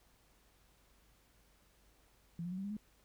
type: tone with pitch steps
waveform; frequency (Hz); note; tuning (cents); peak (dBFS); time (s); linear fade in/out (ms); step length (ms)
sine; 169.1 / 176.89 / 185.05 / 193.57 / 202.5 / 211.8; E3 / F3 / F#3 / G3 / G#3 / G#3; +44 / +22 / 0 / -22 / -43 / +34; -38; 2.39-2.768; 2; 63
effects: added 50 Hz sine -70 dBFS peak until 3.04 s + pink hiss -70 dBFS RMS until 3.04 s

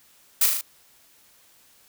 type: noise with echo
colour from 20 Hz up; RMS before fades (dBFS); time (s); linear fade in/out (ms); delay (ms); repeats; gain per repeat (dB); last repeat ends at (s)
blue; -18; 0.41-0.46; 5; 38; 4; -3; 0.612
effects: white hiss -57 dBFS RMS until 1.88 s

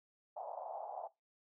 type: band-pass noise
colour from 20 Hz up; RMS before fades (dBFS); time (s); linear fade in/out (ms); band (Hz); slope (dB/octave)
pink; -45; 0.36-1.08; 10; 630 to 850; 48
effects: noise-tail reverb RT60 0.2 s tail -20 dB re dry

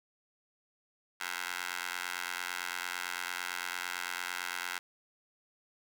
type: tone with high-pass filter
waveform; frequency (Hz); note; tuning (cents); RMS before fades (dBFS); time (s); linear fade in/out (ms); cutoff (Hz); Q
15% pulse; 88.9; F2; +31; -38; 1.2-4.79; 10; 1500; 1.5
effects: none

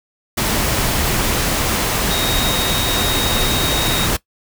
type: tone in noise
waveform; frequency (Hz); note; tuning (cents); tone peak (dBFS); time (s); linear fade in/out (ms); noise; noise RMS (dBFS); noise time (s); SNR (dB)
sine; 3750; A#7; +10; -21; 2.1-4.07; 10; pink; -18; 0.37-4.17; -6
effects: noise-tail reverb RT60 0.1 s tail -19 dB re dry

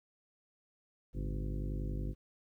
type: harmonic tone with a mistuned harmonic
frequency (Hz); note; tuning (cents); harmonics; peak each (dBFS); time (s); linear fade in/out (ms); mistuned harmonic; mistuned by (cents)
50.9; G#1; -34; 1 / 2 / 3 / 4 / 5 / 6 / 7 / 8 / 10; -36 / -44 / -42 / -48 / -47 / -49 / -50 / -55 / -55; 1.13-2.15; 50; 3; -140
effects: 12-bit

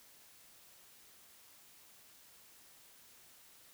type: silence
effects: white hiss -61 dBFS RMS until 3.73 s

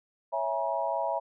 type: chord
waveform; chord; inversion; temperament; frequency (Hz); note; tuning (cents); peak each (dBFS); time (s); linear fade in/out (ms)
sine; A# half-diminished seventh; first; equal with one note detuned; 554.4 / 659.3 / 830.6 / 955.2; C#5 / E5 / G#5 / A#5; 0 / 0 / 0 / +42; -34 / -31 / -34 / -32; 0.32-1.2; 20
effects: none

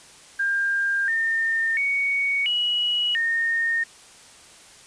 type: tone with pitch steps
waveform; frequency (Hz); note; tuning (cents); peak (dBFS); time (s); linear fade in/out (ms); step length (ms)
sine; 1600 / 1814 / 2234 / 2919 / 1836; G6 / A#6 / C#7 / F#7 / A#6; +35 / -48 / +13 / -24 / -27; -20; 0.39-3.84; 10; 690
effects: white hiss -48 dBFS RMS until 4.86 s + resampled to 22050 Hz

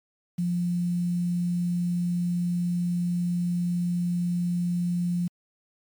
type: tone with quantisation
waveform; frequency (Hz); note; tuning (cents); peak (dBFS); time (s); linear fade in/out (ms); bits
sine; 175.3; F3; +7; -23; 0.38-5.28; 10; 8
effects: MP3 96 kbps

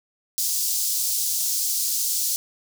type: high-pass noise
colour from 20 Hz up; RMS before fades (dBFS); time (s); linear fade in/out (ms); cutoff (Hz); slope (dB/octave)
pink; -24; 0.38-2.36; 0; 5100; 24
effects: none

